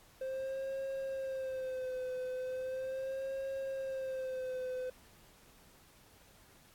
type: tone with vibrato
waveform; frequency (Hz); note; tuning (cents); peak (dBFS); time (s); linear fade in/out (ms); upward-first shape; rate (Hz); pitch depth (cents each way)
triangle; 523.3; C5; 0; -34; 0.21-4.9; 5; sine; 0.38; 50
effects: pink hiss -62 dBFS RMS until 6.74 s + AAC 64 kbps